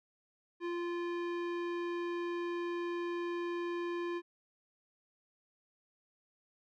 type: tone with low-pass filter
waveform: square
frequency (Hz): 346.5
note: F4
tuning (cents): -14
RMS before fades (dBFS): -37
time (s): 0.6-4.22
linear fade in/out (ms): 50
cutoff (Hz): 2500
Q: 0.87
effects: none